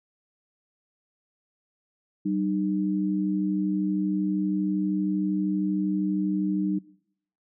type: tone pair together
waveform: sine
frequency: 191.9 / 304.6 Hz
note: G3 / D#4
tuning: -37 / -37 cents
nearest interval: minor sixth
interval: 800 cents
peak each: -26 / -26 dBFS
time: 2.25-6.79 s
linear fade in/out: 10 ms
effects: noise-tail reverb RT60 0.7 s tail -21 dB re dry